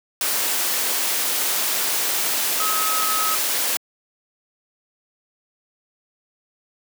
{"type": "tone in noise", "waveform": "sine", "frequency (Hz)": 1276, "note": "D#6", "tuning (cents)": 43, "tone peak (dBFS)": -23, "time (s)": [2.6, 3.35], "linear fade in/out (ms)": 2, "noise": "white", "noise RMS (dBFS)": -22, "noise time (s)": [0.21, 3.77], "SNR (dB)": -4, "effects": ["high-pass 300 Hz 12 dB/octave"]}